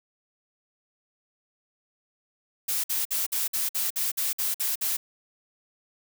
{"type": "noise bursts", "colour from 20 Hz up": "blue", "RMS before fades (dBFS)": -27, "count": 11, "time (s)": [2.68, 4.97], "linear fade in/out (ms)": 10, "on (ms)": 160, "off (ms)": 53, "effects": []}